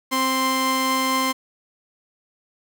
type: tone pair together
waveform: sawtooth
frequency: 262.7 / 1046.5 Hz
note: C4 / C6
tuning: +7 / 0 cents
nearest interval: 2 octaves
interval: 2393 cents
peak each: -20 / -17 dBFS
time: 0.11-1.33 s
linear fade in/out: 20 ms
effects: 9-bit